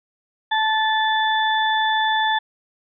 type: harmonic tone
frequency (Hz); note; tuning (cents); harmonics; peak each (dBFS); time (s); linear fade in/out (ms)
874; A5; -12; 1 / 2 / 4; -19 / -22 / -25; 0.51-2.39; 10
effects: none